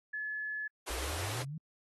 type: tone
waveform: sine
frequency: 1714 Hz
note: A6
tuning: 46 cents flat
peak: -35 dBFS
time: 0.13-0.68 s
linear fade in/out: 10 ms
type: high-pass noise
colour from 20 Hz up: pink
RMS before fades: -40 dBFS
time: 0.86-1.44 s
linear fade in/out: 20 ms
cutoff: 290 Hz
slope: 96 dB/octave
type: exponential sweep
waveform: sine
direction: up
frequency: 54.7 to 164.81 Hz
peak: -38 dBFS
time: 0.9-1.58 s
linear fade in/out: 5 ms
effects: AAC 32 kbps